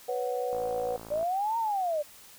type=chord; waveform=sine; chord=B suspended second; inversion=none; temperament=just; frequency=493.9 / 555.6 / 740.8 Hz; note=B4 / C#5 / F#5; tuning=0 / +4 / +2 cents; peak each=-30 / -36 / -34 dBFS; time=0.08-0.97 s; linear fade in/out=10 ms
type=click train; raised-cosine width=1 ms; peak=-29 dBFS; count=40; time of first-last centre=0.53-1.229 s; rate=55.8 Hz
type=linear two-way sweep; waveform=sine; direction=up then down; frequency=576 to 932.3 to 576 Hz; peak=-26 dBFS; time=1.1-2.03 s; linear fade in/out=20 ms; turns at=1.58 s
effects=white hiss -52 dBFS RMS until 2.38 s